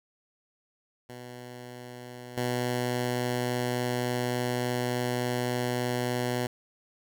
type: tone with level steps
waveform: 10% pulse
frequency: 123.47 Hz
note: B2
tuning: in tune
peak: -33 / -19 dBFS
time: 1.09-6.47 s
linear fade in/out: 5 ms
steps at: 2.37 s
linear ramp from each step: 5 ms
effects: none